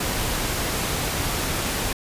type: noise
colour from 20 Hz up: pink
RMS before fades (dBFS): -25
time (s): 0-1.93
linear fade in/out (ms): 5
effects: resampled to 32000 Hz